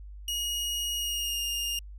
sawtooth tone with pitch glide, 2881 to 2827 Hz, F#7 to F7, -47 to +20 cents, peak -26 dBFS, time 0.28-1.79 s, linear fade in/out 2 ms, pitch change -33 cents, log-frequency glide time 0.96-1.42 s, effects added 50 Hz sine -41 dBFS peak until 1.98 s

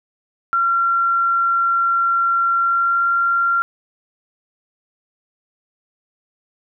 sine tone with pitch glide, 1370 to 1379.5 Hz, F6 to F6, -34 to -22 cents, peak -14 dBFS, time 0.53-3.62 s, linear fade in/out 0 ms, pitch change +12 cents, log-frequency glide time 2.58-3.06 s, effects none

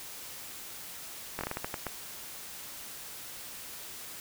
slowing click train, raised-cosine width 0.5 ms, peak -18 dBFS, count 9, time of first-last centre 1.39-1.867 s, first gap 20 ms, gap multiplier 1.3, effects white hiss -44 dBFS RMS until 4.2 s

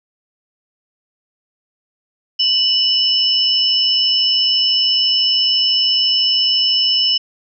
sine tone pair together, 2960 / 5274 Hz, F#7 / E8, 0 / 0 cents, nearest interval minor seventh, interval 1000 cents, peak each -15 dBFS, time 2.39-7.18 s, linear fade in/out 10 ms, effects none

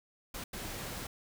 pink noise bursts at uneven times, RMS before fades -41 dBFS, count 2, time 0.34-0.44 / 0.53-1.07 s, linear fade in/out 5 ms, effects none

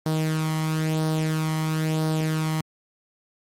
sawtooth tone with flanger, 157.4 Hz, D#3, 20 cents sharp, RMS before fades -24 dBFS, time 0.06-2.61 s, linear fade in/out 2 ms, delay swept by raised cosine 0.2 to 0.98 ms, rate 1 Hz, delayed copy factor +0.55, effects MP3 64 kbps

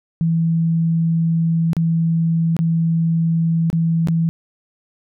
sine tone with dropouts, 164.81 Hz, E3, in tune, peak -14 dBFS, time 0.21-4.29 s, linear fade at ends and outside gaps 0 ms, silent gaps 1.732-1.767 / 2.566-2.59 / 3.701-3.729 / 4.073-4.085 s, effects none

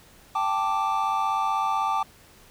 triangle chord, G suspended second, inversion none, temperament equal, 784 / 880 / 1174.7 Hz, G5 / A5 / D6, 0 / 0 / 0 cents, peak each -26 / -25 / -24 dBFS, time 0.35-2.03 s, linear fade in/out 5 ms, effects pink hiss -53 dBFS RMS until 2.5 s

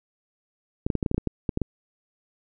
clicks, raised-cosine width 3 ms, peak -11 dBFS, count 12, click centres 0.865 / 0.902 / 0.953 / 1.028 / 1.062 / 1.114 / 1.145 / 1.18 / 1.273 / 1.492 / 1.574 / 1.617 s, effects none

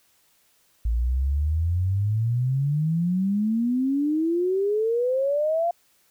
sine exponential sweep, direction up, 55 to 698.5 Hz, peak -20 dBFS, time 0.85-5.71 s, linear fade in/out 5 ms, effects white hiss -63 dBFS RMS until 6.1 s

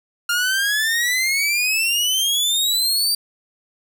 sawtooth exponential sweep, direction up, 1396.9 to 4699 Hz, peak -14 dBFS, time 0.29-3.15 s, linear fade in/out 5 ms, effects none

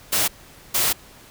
white noise bursts at uneven times, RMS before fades -20 dBFS, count 2, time 0.12-0.28 / 0.74-0.93 s, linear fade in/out 10 ms, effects pink hiss -47 dBFS RMS until 1.3 s

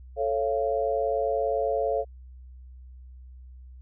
sine chord, A augmented, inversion none, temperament just, 440 / 550 / 687.5 Hz, A4 / C#5 / E#5, 0 / -14 / -27 cents, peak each -28 / -27 / -28 dBFS, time 0.16-2.05 s, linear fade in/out 50 ms, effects added 63 Hz sine -43 dBFS peak until 3.81 s

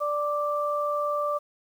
sine tone pair together, 587.7 / 1174.7 Hz, D5 / D6, +1 / 0 cents, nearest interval octave, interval 1199 cents, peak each -27 dBFS, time 0-1.39 s, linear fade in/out 20 ms, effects 9-bit

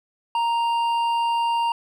sine tone with hard clipping, 932.3 Hz, A#5, in tune, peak -21 dBFS, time 0.35-1.72 s, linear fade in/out 2 ms, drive 7 dB, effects none

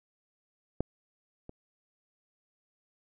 clicks, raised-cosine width 2 ms, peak -15 / -30 dBFS, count 2, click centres 0.806 / 1.494 s, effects none

